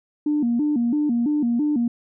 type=tone with vibrato; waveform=sine; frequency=265.4 Hz; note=C4; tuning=25 cents sharp; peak=-17 dBFS; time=0.26-1.88 s; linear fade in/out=5 ms; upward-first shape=square; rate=3 Hz; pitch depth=200 cents each way; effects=tanh soft clip ceiling -13 dBFS